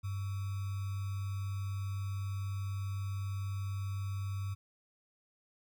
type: tone with sample-and-hold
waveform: sine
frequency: 98 Hz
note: G2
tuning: in tune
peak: -34 dBFS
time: 0.03-4.55 s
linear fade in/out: 20 ms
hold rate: 1225 Hz
effects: none